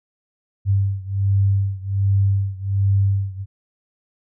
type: beating tone pair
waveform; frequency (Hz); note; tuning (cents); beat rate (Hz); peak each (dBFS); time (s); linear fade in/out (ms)
sine; 98 / 99.3; G2 / G2; 0 / +23; 1.3; -18 / -20; 0.65-3.46; 50
effects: none